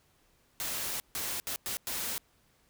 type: noise bursts at uneven times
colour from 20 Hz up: white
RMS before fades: -35 dBFS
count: 5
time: 0.6-1 / 1.15-1.4 / 1.47-1.56 / 1.66-1.77 / 1.87-2.18 s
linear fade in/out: 0 ms
effects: pink hiss -68 dBFS RMS until 2.69 s